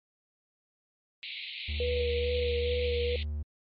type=band-pass noise; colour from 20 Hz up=pink; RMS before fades=-40 dBFS; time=1.23-3.23 s; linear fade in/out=0 ms; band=2100 to 4200 Hz; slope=96 dB/octave
type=tone; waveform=triangle; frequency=74.7 Hz; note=D2; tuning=30 cents sharp; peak=-29 dBFS; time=1.68-3.43 s; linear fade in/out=10 ms
type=tone with vibrato; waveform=sine; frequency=484.5 Hz; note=B4; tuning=33 cents flat; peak=-28 dBFS; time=1.8-3.16 s; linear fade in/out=2 ms; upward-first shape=sine; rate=2.3 Hz; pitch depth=21 cents each way
effects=MP3 32 kbps